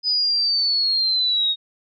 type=linear sweep; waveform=sine; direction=down; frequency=5010 to 3729 Hz; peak=-17 dBFS; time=0.03-1.56 s; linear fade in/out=50 ms; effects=none